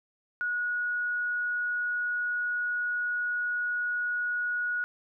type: tone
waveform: sine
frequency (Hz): 1456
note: F#6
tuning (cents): -28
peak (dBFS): -27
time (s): 0.41-4.84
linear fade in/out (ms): 0
effects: none